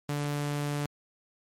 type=tone; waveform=sawtooth; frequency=145.6 Hz; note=D3; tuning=15 cents flat; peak=-25 dBFS; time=0.09-0.86 s; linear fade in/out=2 ms; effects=MP3 64 kbps